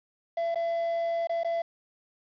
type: tone with dropouts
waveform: triangle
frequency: 673 Hz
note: E5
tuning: 36 cents sharp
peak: -24 dBFS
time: 0.37-1.62 s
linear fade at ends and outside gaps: 5 ms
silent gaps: 0.546-0.556 / 1.272-1.294 / 1.434-1.446 s
effects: resampled to 11025 Hz + 9-bit